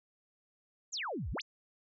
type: exponential two-way sweep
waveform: sine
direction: down then up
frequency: 7630 to 47.61 to 7630 Hz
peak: -35 dBFS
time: 0.92-1.42 s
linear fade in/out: 20 ms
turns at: 1.31 s
effects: none